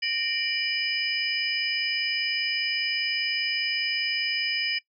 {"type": "tone cluster", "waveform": "sine", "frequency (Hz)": [1844, 2355, 2955, 5000], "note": ["A#6", "D7", "F#7", "D#8"], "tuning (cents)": [-19, 4, -3, 8], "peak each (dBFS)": [-34, -29, -31, -29], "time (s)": [0.02, 4.79], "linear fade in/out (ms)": 10, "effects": ["noise-tail reverb RT60 0.1 s tail -20 dB re dry"]}